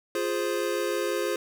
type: chord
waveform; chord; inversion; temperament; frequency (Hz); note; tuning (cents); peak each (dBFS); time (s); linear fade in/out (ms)
square; F minor; none; equal; 349.2 / 415.3 / 523.3; F4 / Ab4 / C5; 0 / 0 / 0; -31; 0.15-1.36; 2
effects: none